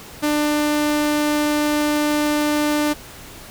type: tone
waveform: sawtooth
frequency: 297.8 Hz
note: D4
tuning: 24 cents sharp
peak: -13 dBFS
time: 0.22-2.94 s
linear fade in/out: 20 ms
effects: pink hiss -39 dBFS RMS until 3.5 s